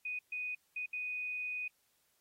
sine tone bursts at uneven times, 2487 Hz, D#7, 1 cent flat, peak -36 dBFS, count 4, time 0.05-0.19 / 0.32-0.55 / 0.76-0.86 / 0.93-1.68 s, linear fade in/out 5 ms, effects white hiss -75 dBFS RMS until 2.2 s + AAC 48 kbps

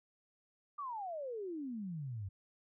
sine exponential sweep, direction down, 1204 to 91.7 Hz, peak -39 dBFS, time 0.78-2.29 s, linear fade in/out 10 ms, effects none

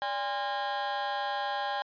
35% pulse tone with amplitude modulation, 812 Hz, G#5, 39 cents flat, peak -24 dBFS, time 0.02-1.82 s, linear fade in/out 0 ms, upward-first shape sine, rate 232 Hz, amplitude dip 95%, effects resampled to 11025 Hz

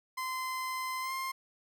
30% pulse tone with pitch glide, 1033 to 1056.5 Hz, C6 to C6, -22 to +16 cents, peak -31 dBFS, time 0.17-1.32 s, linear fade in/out 10 ms, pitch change +38 cents, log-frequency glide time 1.01-1.12 s, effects none

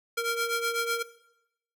sawtooth ring-modulated tone, 926 Hz, A#5, 12 cents flat, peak -20 dBFS, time 0.17-1.03 s, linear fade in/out 10 ms, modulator 459 Hz, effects noise-tail reverb RT60 0.8 s tail -17 dB re dry

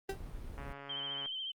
brown noise, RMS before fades -44 dBFS, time 0.09-0.73 s, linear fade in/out 5 ms
35% pulse tone with exponential decay, 388.1 Hz, G4, 17 cents flat, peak -31 dBFS, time 0.09-0.21 s, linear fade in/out 5 ms, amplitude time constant 26 ms
click train, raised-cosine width 0.5 ms, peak -32 dBFS, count 96, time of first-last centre 0.58-1.259 s, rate 140 Hz
sine tone with vibrato, 3110 Hz, G7, 14 cents flat, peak -37 dBFS, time 0.89-1.52 s, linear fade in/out 10 ms, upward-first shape sine, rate 14 Hz, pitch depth 44 cents each way
effects Opus 32 kbps

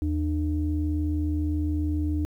sine tone pair together, 79.78 / 301.2 Hz, D#2 / D4, +44 / +44 cents, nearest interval octave + major seventh, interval 2300 cents, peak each -24 / -27 dBFS, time 0.02-2.25 s, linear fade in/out 0 ms, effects tanh soft clip ceiling -16 dBFS + 10-bit

